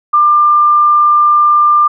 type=tone; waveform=sine; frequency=1194 Hz; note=D6; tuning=28 cents sharp; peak=-5 dBFS; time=0.13-1.88 s; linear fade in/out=10 ms; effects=none